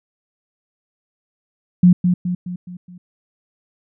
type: tone with echo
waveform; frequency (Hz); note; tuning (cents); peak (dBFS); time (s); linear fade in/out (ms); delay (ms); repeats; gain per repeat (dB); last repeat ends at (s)
sine; 178.7; F3; +40; -6; 1.83-1.93; 5; 210; 5; -6; 2.98
effects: none